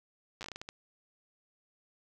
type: slowing click train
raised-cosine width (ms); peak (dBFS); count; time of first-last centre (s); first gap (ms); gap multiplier
0.2; -24; 10; 0.41-0.689; 8; 1.32
effects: none